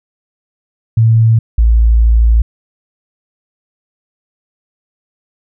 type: tone pair in turn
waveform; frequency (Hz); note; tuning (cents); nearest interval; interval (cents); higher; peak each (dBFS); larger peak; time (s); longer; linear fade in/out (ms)
sine; 113 / 56.5; A2 / A1; +47 / +47; octave; 1200; first; -5; neither; 0.97-1.39 / 1.58-2.42; second; 5
effects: none